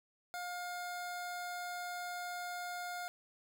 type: tone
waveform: 25% pulse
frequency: 711 Hz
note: F5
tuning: 31 cents sharp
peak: -36 dBFS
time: 0.34-3.08 s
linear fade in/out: 0 ms
effects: none